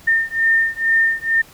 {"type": "beating tone pair", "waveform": "sine", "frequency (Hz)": [1812, 1814.2], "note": ["A#6", "A#6"], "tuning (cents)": [-50, -47], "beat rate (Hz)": 2.2, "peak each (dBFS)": -17, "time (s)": [0.07, 1.42], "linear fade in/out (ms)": 10, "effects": ["pink hiss -45 dBFS RMS until 1.53 s"]}